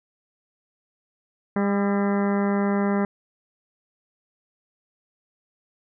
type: harmonic tone with a mistuned harmonic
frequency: 200.9 Hz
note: G3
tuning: 43 cents sharp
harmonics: 1 / 2 / 3 / 4 / 5 / 6 / 7 / 8 / 9 / 10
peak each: -21 / -27 / -31 / -33 / -35 / -37 / -38 / -39 / -40 / -41 dBFS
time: 1.56-3.05 s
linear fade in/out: 2 ms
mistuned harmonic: 7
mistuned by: -61 cents
effects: none